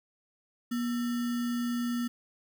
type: tone with sample-and-hold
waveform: sine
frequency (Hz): 240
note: B3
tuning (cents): -49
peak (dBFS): -28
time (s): 0.71-2.08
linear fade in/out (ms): 10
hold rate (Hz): 1575
effects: none